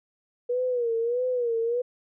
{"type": "tone with vibrato", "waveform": "sine", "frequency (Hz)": 480.5, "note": "B4", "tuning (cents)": -48, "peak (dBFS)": -23, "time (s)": [0.49, 1.82], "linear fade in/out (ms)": 10, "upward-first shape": "sine", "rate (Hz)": 1.6, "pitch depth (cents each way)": 95, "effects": []}